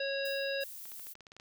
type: harmonic tone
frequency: 550 Hz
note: C#5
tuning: 14 cents flat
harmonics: 1 / 3 / 5 / 7 / 9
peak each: -34 / -39 / -41 / -42 / -44 dBFS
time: 0-0.64 s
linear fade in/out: 5 ms
type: noise with exponential decay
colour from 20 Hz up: violet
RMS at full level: -44 dBFS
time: 0.25-0.76 s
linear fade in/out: 5 ms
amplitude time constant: 110 ms
type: noise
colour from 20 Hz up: violet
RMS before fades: -46 dBFS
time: 0.6-1.14 s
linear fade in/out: 20 ms
type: clicks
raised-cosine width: 0.2 ms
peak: -34 dBFS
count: 10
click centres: 0.855 / 0.918 / 0.996 / 1.069 / 1.154 / 1.207 / 1.268 / 1.319 / 1.366 / 1.399 s
effects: none